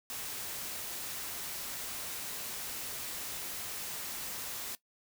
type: noise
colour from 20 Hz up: white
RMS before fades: -40 dBFS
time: 0.1-4.75 s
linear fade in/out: 0 ms
effects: noise-tail reverb RT60 0.1 s tail -17 dB re dry